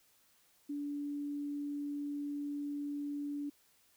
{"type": "tone", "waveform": "sine", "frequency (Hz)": 288.7, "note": "D4", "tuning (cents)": -30, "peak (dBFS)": -36, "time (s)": [0.69, 3.5], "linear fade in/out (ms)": 10, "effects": ["white hiss -69 dBFS RMS until 3.96 s"]}